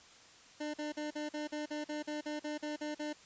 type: tone bursts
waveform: 25% pulse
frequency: 300 Hz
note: D4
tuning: 37 cents sharp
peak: -33 dBFS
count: 14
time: 0.6-3.132 s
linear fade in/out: 10 ms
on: 140 ms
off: 44 ms
effects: white hiss -58 dBFS RMS until 3.25 s + resampled to 16000 Hz